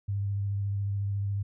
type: tone with vibrato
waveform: sine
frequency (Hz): 100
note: G2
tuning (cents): +35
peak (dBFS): -27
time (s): 0.08-1.43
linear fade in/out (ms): 10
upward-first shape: triangle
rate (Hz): 14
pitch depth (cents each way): 22
effects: none